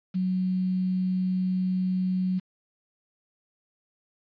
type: tone with quantisation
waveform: sine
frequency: 185 Hz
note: F#3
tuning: in tune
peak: -23 dBFS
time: 0.14-2.4 s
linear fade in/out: 20 ms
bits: 8
effects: resampled to 11025 Hz